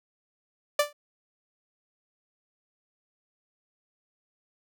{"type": "tone with exponential decay", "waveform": "sawtooth", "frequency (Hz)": 587.3, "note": "D5", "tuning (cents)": 0, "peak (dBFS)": -13, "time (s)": [0.79, 0.93], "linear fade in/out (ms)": 5, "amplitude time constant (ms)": 29, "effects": []}